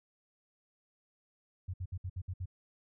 sine tone bursts, 91.6 Hz, F#2, 17 cents flat, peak -35 dBFS, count 7, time 1.68-2.458 s, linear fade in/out 10 ms, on 58 ms, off 62 ms, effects none

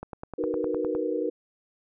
click train, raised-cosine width 1 ms, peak -22 dBFS, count 10, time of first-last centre 0.03-0.95 s, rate 9.78 Hz
sine chord, B major seventh, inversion first, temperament just, 308.7 / 370.4 / 463 / 493.9 Hz, D#4 / F#4 / A#4 / B4, -14 / +2 / -12 / 0 cents, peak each -31 / -32 / -30 / -31 dBFS, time 0.38-1.3 s, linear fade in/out 10 ms
effects none

